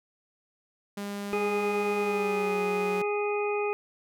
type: tone with pitch glide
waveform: sawtooth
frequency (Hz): 202.2 to 186.49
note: G#3 to F#3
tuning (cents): -46 to +14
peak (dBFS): -29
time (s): 0.97-3.02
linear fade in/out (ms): 5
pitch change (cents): -140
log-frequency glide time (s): 2-2.63
type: harmonic tone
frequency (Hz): 413.4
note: G#4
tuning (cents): -8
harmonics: 1 / 2 / 3 / 5 / 6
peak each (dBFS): -27 / -34 / -37 / -45 / -35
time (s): 1.33-3.73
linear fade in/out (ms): 0
effects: none